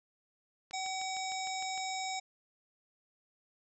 click train, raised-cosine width 0.2 ms, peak -31 dBFS, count 8, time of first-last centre 0.71-1.777 s, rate 6.56 Hz
harmonic tone, 759 Hz, F#5, 44 cents sharp, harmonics 1 / 3 / 5 / 7 / 9 / 10, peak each -37 / -42 / -44 / -45 / -47 / -47 dBFS, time 0.73-2.2 s, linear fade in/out 10 ms
effects none

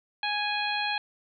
harmonic tone, 830.6 Hz, G#5, in tune, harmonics 1 / 2 / 3 / 4 / 5, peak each -31 / -33 / -32 / -35 / -35 dBFS, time 0.23-0.98 s, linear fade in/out 2 ms, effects none

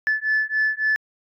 sine beating tone pair, 1736 / 1739.6 Hz, A6 / A6, -24 / -20 cents, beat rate 3.6 Hz, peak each -21 dBFS, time 0.07-0.96 s, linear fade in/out 0 ms, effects tanh soft clip ceiling -14 dBFS

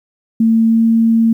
sine tone with pitch glide, 225.5 to 227.1 Hz, A3 to A#3, +43 to -45 cents, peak -8 dBFS, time 0.4-1.33 s, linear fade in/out 5 ms, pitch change +12 cents, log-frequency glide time 0.67-0.8 s, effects 8-bit

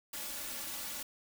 white noise with comb filter, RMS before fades -41 dBFS, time 0.13-1.03 s, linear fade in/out 5 ms, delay 3.5 ms, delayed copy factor +0.7, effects none

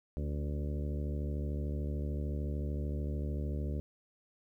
harmonic tone with a mistuned harmonic, 73.42 Hz, D2, in tune, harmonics 1 / 2 / 3 / 4 / 5 / 6 / 7 / 8, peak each -34 / -40 / -44 / -46 / -48 / -50 / -51 / -52 dBFS, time 0.17-3.8 s, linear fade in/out 0 ms, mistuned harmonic 4, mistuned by -35 cents, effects 12-bit

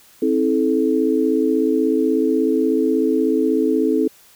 sine tone cluster, 264.7 / 321.1 / 433.5 Hz, C4 / E4 / A4, +20 / -45 / -26 cents, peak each -19 dBFS, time 0.22-4.08 s, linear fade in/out 5 ms, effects white hiss -50 dBFS RMS until 4.35 s

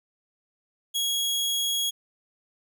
sawtooth tone, 3316 Hz, G#7, 3 cents flat, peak -21 dBFS, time 0.94-1.91 s, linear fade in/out 20 ms, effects none

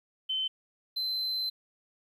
sine / triangle tone pair in turn, 3070 / 4074 Hz, G7 / C8, -37 / -47 cents, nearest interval perfect fourth, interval 490 cents, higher second, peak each -28 dBFS, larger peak neither, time 0.29-0.48 / 0.96-1.5 s, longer second, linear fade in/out 10 ms, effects 11-bit

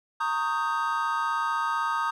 triangle chord, Eb dominant seventh, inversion second, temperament equal with one note detuned, 922.2 / 1108.7 / 1244.5 / 1568 Hz, Bb5 / Db6 / Eb6 / G6, -19 / 0 / 0 / 0 cents, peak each -28 / -32 / -26 / -31 dBFS, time 0.2-2.11 s, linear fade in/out 10 ms, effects none

